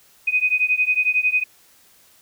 sine beating tone pair, 2495 / 2506 Hz, D#7 / D#7, +4 / +12 cents, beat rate 11 Hz, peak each -19 / -20 dBFS, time 0.27-1.44 s, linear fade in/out 10 ms, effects white hiss -54 dBFS RMS until 2.21 s

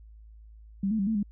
sine tone with pitch steps, 195.8 / 219.7 / 195.3 / 221.9 / 204.2 Hz, G3 / A3 / G3 / A3 / G#3, -2 / -2 / -6 / +15 / -29 cents, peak -24 dBFS, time 0.83-1.23 s, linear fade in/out 5 ms, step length 80 ms, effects added 54 Hz sine -47 dBFS peak until 1.31 s

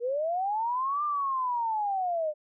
sine linear two-way sweep, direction up then down, 461.3 to 1202 to 592 Hz, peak -26 dBFS, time 0-2.34 s, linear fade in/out 50 ms, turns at 1.04 s, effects none

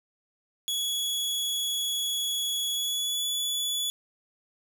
sawtooth tone with pitch glide, 3368 to 3427 Hz, G#7 to A7, +24 to -46 cents, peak -24 dBFS, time 0.68-3.9 s, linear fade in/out 0 ms, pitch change +30 cents, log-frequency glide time 2.73-3.26 s, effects none

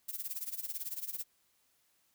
violet noise with tremolo, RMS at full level -37 dBFS, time 0.08-1.24 s, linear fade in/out 10 ms, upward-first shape sine, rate 18 Hz, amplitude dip 85%, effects white hiss -73 dBFS RMS until 2.14 s

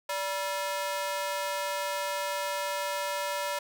sawtooth ring-modulated tone, 774 Hz, G5, 22 cents flat, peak -23 dBFS, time 0.09-3.59 s, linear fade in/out 5 ms, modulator 193 Hz, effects none

